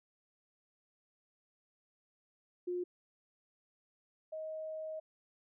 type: tone pair in turn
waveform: sine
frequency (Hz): 356.8 / 629.4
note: F4 / D#5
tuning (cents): +37 / +20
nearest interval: minor seventh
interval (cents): 983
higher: second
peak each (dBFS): -34 / -39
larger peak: first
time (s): 2.67-2.84 / 4.32-5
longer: second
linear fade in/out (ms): 10
effects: none